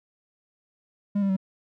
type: tone with pitch steps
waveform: triangle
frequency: 202.7 / 196.59 / 190.66 Hz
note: G#3 / G3 / G3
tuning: -42 / +5 / -48 cents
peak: -19 dBFS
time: 1.15-1.366 s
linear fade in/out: 10 ms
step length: 72 ms
effects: none